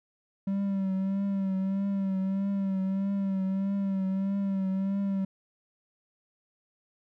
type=tone with vibrato; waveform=triangle; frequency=194.2 Hz; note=G3; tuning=16 cents flat; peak=-24 dBFS; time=0.47-5.25 s; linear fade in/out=5 ms; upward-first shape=triangle; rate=1.6 Hz; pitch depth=47 cents each way; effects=none